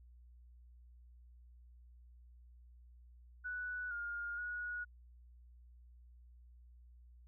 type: tone with pitch steps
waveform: sine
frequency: 1480 / 1416 / 1455 Hz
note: F#6 / F6 / F#6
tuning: 0 / +23 / -29 cents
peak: -39 dBFS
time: 3.44-4.85 s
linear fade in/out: 20 ms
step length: 470 ms
effects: added 60 Hz sine -57 dBFS peak until 7.27 s